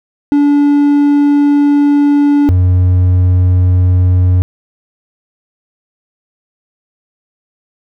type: tone pair in turn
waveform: triangle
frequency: 288.3 / 90.81 Hz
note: D4 / F#2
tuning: -32 / -32 cents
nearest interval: octave + minor sixth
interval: 2000 cents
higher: first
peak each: -4 dBFS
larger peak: neither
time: 0.32-2.49 / 2.49-4.42 s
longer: first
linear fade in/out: 0 ms
effects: none